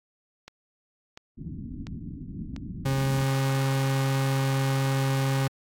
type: click train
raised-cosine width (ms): 0.2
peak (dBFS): -24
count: 4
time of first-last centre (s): 0.48-2.563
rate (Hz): 1.44
type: low-pass noise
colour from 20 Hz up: white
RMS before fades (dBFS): -37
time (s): 1.37-3.25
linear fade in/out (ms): 20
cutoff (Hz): 280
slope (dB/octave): 48
type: tone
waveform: 40% pulse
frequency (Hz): 135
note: C#3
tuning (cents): -45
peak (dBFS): -22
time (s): 2.85-5.48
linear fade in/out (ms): 10
effects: AAC 48 kbps